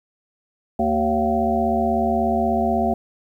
harmonic tone with a mistuned harmonic, 76.3 Hz, D#2, 33 cents flat, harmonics 1 / 3 / 5 / 7 / 9 / 10, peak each -30 / -22 / -26 / -29 / -21 / -26 dBFS, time 0.79-2.94 s, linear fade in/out 5 ms, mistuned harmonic 7, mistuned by +53 cents, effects 9-bit

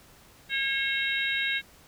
harmonic tone with a mistuned harmonic, 543 Hz, C#5, 36 cents flat, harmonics 3 / 4 / 5 / 6 / 7, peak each -30 / -30 / -34 / -38 / -32 dBFS, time 0.49-1.62 s, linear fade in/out 50 ms, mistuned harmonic 6, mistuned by -57 cents, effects pink hiss -55 dBFS RMS until 1.87 s

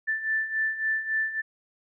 sine beating tone pair, 1762 / 1765.6 Hz, A6 / A6, +2 / +5 cents, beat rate 3.6 Hz, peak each -31 / -26 dBFS, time 0.07-1.42 s, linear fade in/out 20 ms, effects none

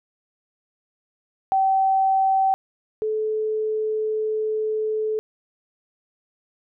sine tone pair in turn, 770 / 433.1 Hz, G5 / A4, -31 / -27 cents, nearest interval minor seventh, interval 996 cents, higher first, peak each -16 / -21 dBFS, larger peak first, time 1.52-2.54 / 3.02-5.19 s, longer second, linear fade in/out 0 ms, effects none

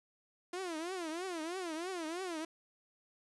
sawtooth tone with vibrato, 344 Hz, F4, 26 cents flat, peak -34 dBFS, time 0.53-2.45 s, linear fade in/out 5 ms, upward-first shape triangle, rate 3.1 Hz, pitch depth 210 cents each way, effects resampled to 24000 Hz + 10-bit

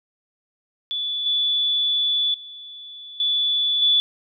sine tone with level steps, 3455 Hz, A7, 32 cents flat, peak -23 / -18 / -36 / -18 / -14 dBFS, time 0.91-4 s, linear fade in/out 0 ms, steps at 1.26 / 2.34 / 3.2 / 3.82 s, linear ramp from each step 2 ms, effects none

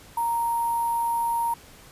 sine tone with sample-and-hold, 932.3 Hz, A#5, in tune, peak -22 dBFS, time 0.17-1.54 s, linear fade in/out 5 ms, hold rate 11025 Hz, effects pink hiss -49 dBFS RMS until 1.91 s + resampled to 32000 Hz

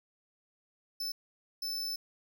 45% pulse tone bursts at uneven times, 5274 Hz, E8, in tune, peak -34 dBFS, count 2, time 1-1.12 / 1.62-1.96 s, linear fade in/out 5 ms, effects none

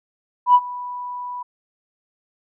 sine tone with ADSR envelope, 985 Hz, B5, 5 cents flat, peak -6 dBFS, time 0.46-1.43 s, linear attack 85 ms, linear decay 52 ms, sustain -21 dB, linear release 9 ms, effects tanh soft clip ceiling -2 dBFS

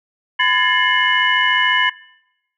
sine tone cluster, 1009 / 1689 / 1783 / 2141 / 2957 Hz, B5 / G#6 / A6 / C7 / F#7, +37 / +29 / +22 / +39 / -2 cents, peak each -19 dBFS, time 0.39-1.9 s, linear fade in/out 10 ms, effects noise-tail reverb RT60 0.9 s tail -24 dB re dry + tanh soft clip ceiling -1 dBFS

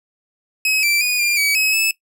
sawtooth tone with pitch steps, 2553 / 2341 / 2467 / 2396 / 2277 / 2558 / 2610 Hz, D#7 / D7 / D#7 / D7 / C#7 / D#7 / E7, +44 / -6 / -15 / +34 / +46 / +47 / -18 cents, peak -12 dBFS, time 0.65-1.91 s, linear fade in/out 2 ms, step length 180 ms, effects noise-tail reverb RT60 0.1 s tail -17 dB re dry

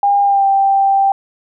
sine tone with pitch glide, 806 to 785.3 Hz, G5 to G5, +48 to +3 cents, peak -9 dBFS, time 0.03-1.12 s, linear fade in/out 2 ms, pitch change -45 cents, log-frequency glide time 0.22-0.46 s, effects none

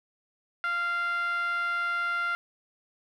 10% pulse tone with band-pass filter, 694 Hz, F5, 11 cents flat, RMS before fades -29 dBFS, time 0.64-2.35 s, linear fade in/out 0 ms, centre 1500 Hz, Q 5.4, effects none

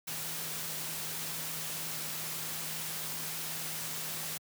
sine tone in noise, 159.3 Hz, D#3, 41 cents sharp, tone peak -49 dBFS, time 0.07-4.38 s, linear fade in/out 10 ms, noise white, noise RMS -38 dBFS, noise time 0.07-4.38 s, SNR -14 dB, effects high-pass 100 Hz 12 dB/octave

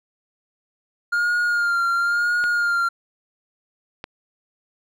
triangle tone with vibrato, 1409 Hz, F6, 15 cents sharp, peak -16 dBFS, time 1.12-2.89 s, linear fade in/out 10 ms, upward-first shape sine, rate 0.98 Hz, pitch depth 35 cents each way
clicks, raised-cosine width 0.3 ms, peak -16 dBFS, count 2, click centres 2.44 / 4.041 s
effects none

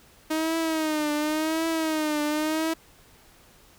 sawtooth tone with vibrato, 312 Hz, D#4, 5 cents sharp, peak -20 dBFS, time 0.3-2.74 s, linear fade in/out 10 ms, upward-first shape triangle, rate 0.91 Hz, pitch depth 91 cents each way, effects pink hiss -55 dBFS RMS until 3.78 s

